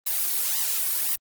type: noise with flanger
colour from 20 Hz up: blue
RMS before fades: -25 dBFS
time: 0.06-1.16 s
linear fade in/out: 10 ms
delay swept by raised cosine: 1 to 2.7 ms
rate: 1.9 Hz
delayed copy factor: +0.95
effects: Opus 32 kbps